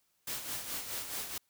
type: noise with tremolo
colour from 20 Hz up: white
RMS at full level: -37 dBFS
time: 0.27-1.38 s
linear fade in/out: 5 ms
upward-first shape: sine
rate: 4.7 Hz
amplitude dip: 55%
effects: white hiss -75 dBFS RMS until 1.49 s